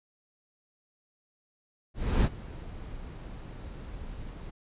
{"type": "noise with ADSR envelope", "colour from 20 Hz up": "brown", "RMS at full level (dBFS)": -22, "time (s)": [1.94, 4.51], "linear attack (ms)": 300, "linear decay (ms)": 48, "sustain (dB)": -19, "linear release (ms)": 16, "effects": ["resampled to 8000 Hz"]}